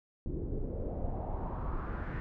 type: noise with low-pass filter sweep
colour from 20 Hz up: brown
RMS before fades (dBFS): -36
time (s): 0.26-2.2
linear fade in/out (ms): 0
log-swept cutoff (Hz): 320 to 1800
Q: 3.2
effects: none